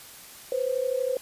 sine tone pair together, 496.6 / 529 Hz, B4 / C5, +9 / +19 cents, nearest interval minor second, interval 110 cents, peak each -27 dBFS, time 0.52-1.17 s, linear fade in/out 2 ms, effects white hiss -46 dBFS RMS until 1.21 s + resampled to 32000 Hz

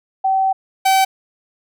sine / 45% pulse tone pair in turn, 768 / 768 Hz, G5 / G5, -36 / -36 cents, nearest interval unison, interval 0 cents, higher neither, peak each -13 / -11 dBFS, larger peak second, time 0.24-0.53 / 0.85-1.05 s, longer first, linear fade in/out 10 ms, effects none

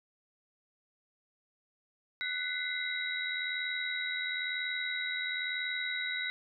sine tone cluster, 1490 / 2009 / 2090 / 3842 Hz, F#6 / B6 / C7 / B7, +12 / +29 / -2 / -48 cents, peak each -38 / -39 / -38 / -37 dBFS, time 2.21-6.3 s, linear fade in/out 0 ms, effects none

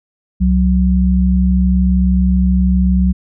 sine tone pair together, 65.94 / 185 Hz, C2 / F#3, +14 / 0 cents, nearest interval octave + tritone, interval 1786 cents, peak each -12 dBFS, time 0.4-3.13 s, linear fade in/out 20 ms, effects none

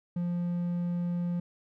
triangle tone, 174.61 Hz, F3, in tune, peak -26 dBFS, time 0.16-1.4 s, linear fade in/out 5 ms, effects none

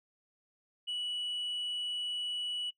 sine tone, 2945 Hz, F#7, 9 cents flat, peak -31 dBFS, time 0.87-2.71 s, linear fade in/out 20 ms, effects noise-tail reverb RT60 0.1 s tail -21 dB re dry + tanh soft clip ceiling -32 dBFS

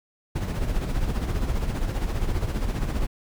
brown noise with tremolo, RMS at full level -23 dBFS, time 0.35-3.07 s, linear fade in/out 10 ms, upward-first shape sine, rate 15 Hz, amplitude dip 55%, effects none

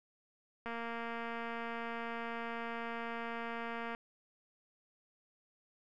click train, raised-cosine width 0.5 ms, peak -27 dBFS, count 764, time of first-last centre 0.66-3.949 s, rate 232 Hz, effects none

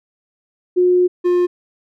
sine / triangle tone pair in turn, 360.3 / 355.3 Hz, F#4 / F4, -46 / +30 cents, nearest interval unison, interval 24 cents, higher first, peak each -10 dBFS, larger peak neither, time 0.76-1.08 / 1.24-1.47 s, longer first, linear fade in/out 20 ms, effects none

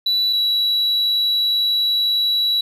sine tone pair in turn, 3951 / 3917 Hz, B7 / B7, 0 / -15 cents, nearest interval unison, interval 15 cents, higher first, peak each -13 dBFS, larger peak neither, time 0.06-0.33 / 0.33-2.61 s, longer second, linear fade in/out 5 ms, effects tanh soft clip ceiling -14 dBFS + 9-bit

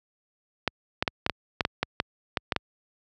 clicks, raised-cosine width 0.3 ms, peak -7 dBFS, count 12, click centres 0.677 / 1.025 / 1.078 / 1.264 / 1.297 / 1.608 / 1.651 / 1.83 / 2.001 / 2.372 / 2.522 / 2.563 s, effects high-pass 60 Hz 12 dB/octave

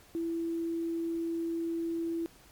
sine tone with quantisation, 332.8 Hz, E4, 17 cents sharp, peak -30 dBFS, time 0.15-2.26 s, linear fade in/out 0 ms, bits 10, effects pink hiss -58 dBFS RMS until 2.51 s + MP3 96 kbps

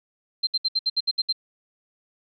sine tone bursts, 4142 Hz, C8, 18 cents flat, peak -19 dBFS, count 9, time 0.43-1.327 s, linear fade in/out 10 ms, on 41 ms, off 66 ms, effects none

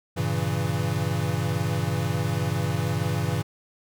square chord, G diminished seventh, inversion none, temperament equal, 98 / 116.54 / 138.59 / 164.81 Hz, G2 / Bb2 / Db3 / Fb3, 0 / 0 / 0 / 0 cents, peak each -30 dBFS, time 0.16-3.43 s, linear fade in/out 20 ms, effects none

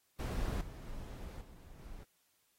brown noise with level steps, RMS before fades -35 / -47 / -45 / -54 / -50 dBFS, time 0.19-2.04 s, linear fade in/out 10 ms, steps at 0.61 / 0.87 / 1.41 / 1.79 s, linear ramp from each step 2 ms, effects white hiss -75 dBFS RMS until 2.58 s + AAC 48 kbps

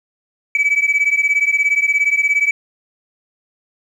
sine beating tone pair, 2283 / 2300 Hz, D7 / D7, -50 / -37 cents, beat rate 17 Hz, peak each -14 / -14 dBFS, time 0.55-2.51 s, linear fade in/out 2 ms, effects tanh soft clip ceiling -9 dBFS + 8-bit

